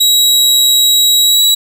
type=tone with pitch glide; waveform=sawtooth; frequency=3857 to 3895 Hz; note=B7 to B7; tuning=-42 to -25 cents; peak=-4 dBFS; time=0-1.55 s; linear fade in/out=10 ms; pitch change=+17 cents; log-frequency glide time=1.21-1.41 s; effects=none